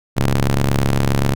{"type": "ring-modulated tone", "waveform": "sawtooth", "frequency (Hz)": 69.3, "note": "C#2", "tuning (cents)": 0, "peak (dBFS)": -7, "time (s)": [0.16, 1.35], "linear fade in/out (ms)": 20, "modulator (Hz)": 55.4, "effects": []}